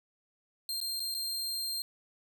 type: tone with dropouts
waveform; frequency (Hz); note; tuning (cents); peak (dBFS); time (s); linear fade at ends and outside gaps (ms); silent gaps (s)
sawtooth; 4186; C8; 0; -30; 0.69-1.82; 1; 0.803-0.813 / 0.996-1.002 / 1.142-1.148
effects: 12-bit